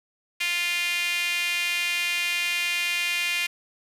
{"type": "tone with high-pass filter", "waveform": "sawtooth", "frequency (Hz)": 349.2, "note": "F4", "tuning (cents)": 0, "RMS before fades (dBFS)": -26, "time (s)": [0.4, 3.47], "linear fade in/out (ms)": 10, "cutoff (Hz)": 2400, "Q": 4.5, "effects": ["resampled to 32000 Hz", "7-bit"]}